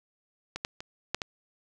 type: clicks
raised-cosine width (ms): 0.2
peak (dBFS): -17 / -13 / -22 / -10 / -15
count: 5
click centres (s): 0.56 / 0.649 / 0.805 / 1.146 / 1.218
effects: none